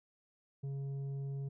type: tone with tanh clipping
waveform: sine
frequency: 138.1 Hz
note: C#3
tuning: 6 cents flat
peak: -38 dBFS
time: 0.63-1.49 s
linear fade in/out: 10 ms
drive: 6 dB
effects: none